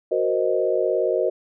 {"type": "chord", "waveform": "sine", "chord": "C half-diminished seventh", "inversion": "second", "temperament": "equal", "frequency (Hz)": [370, 466.2, 523.3, 622.3], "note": ["Gb4", "Bb4", "C5", "Eb5"], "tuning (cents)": [0, 0, 0, 0], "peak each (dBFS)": -24, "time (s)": [0.11, 1.3], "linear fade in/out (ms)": 10, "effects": []}